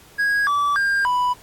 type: tone with pitch steps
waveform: triangle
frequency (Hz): 1649 / 1154 / 1602 / 989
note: G#6 / D6 / G6 / B5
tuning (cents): -13 / -31 / +37 / +2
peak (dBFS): -15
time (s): 0.18-1.34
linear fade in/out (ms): 20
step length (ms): 290
effects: pink hiss -48 dBFS RMS until 1.42 s + AAC 64 kbps